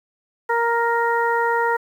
harmonic tone, 467 Hz, A#4, 3 cents sharp, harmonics 1 / 2 / 3 / 4, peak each -22 / -20 / -25 / -26 dBFS, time 0.49-1.77 s, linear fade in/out 10 ms, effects 8-bit

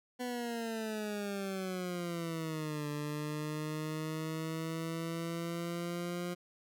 20% pulse exponential two-way sweep, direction down then up, 250 to 147.4 to 176.9 Hz, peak -31 dBFS, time 0.19-6.35 s, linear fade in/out 20 ms, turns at 2.88 s, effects none

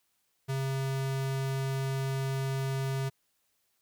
square tone, 134.6 Hz, C3, 49 cents sharp, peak -30 dBFS, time 0.48-3.1 s, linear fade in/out 20 ms, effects white hiss -75 dBFS RMS until 3.81 s

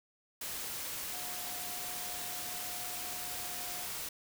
sine tone in noise, 719 Hz, F#5, 50 cents flat, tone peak -49 dBFS, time 1.13-3.86 s, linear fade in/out 5 ms, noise white, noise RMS -40 dBFS, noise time 0.41-4.09 s, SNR -12 dB, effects none

